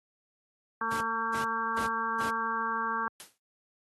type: harmonic tone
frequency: 226.6 Hz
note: A#3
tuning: 49 cents flat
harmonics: 1 / 2 / 4 / 5 / 6 / 7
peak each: -41 / -42 / -35 / -32 / -37 / -35 dBFS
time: 0.81-3.08 s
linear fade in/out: 2 ms
type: noise bursts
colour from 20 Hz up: pink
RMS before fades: -39 dBFS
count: 4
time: 0.91-2.3 s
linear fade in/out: 5 ms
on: 100 ms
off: 330 ms
type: noise with exponential decay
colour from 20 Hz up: white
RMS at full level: -41 dBFS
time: 3.2-3.38 s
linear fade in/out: 0 ms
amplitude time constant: 38 ms
effects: high-pass 100 Hz 12 dB/octave + AAC 32 kbps